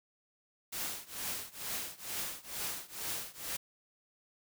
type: noise with tremolo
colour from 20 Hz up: white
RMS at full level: -36 dBFS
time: 0.72-3.57 s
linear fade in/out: 10 ms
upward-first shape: triangle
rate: 2.2 Hz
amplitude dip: 95%
effects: none